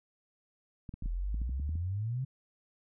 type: clicks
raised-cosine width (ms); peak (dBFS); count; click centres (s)
5; -30; 10; 0.892 / 0.94 / 1.024 / 1.059 / 1.344 / 1.417 / 1.494 / 1.598 / 1.692 / 1.755
type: exponential sweep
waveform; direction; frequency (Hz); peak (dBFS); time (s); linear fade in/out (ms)
sine; up; 38.32 to 136; -31; 1.03-2.25; 10
effects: none